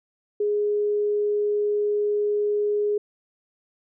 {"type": "tone", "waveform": "sine", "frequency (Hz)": 415.3, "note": "G#4", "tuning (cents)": 0, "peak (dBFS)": -20, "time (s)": [0.4, 2.98], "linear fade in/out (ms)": 5, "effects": []}